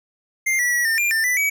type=tone with pitch steps; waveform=square; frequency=2103 / 1947 / 1930 / 1808 / 2393 / 1792 / 1985 / 2275 Hz; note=C7 / B6 / B6 / A6 / D7 / A6 / B6 / C#7; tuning=+8 / -25 / -40 / +47 / +32 / +31 / +8 / +44 cents; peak=-18 dBFS; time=0.46-1.5 s; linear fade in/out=10 ms; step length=130 ms; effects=none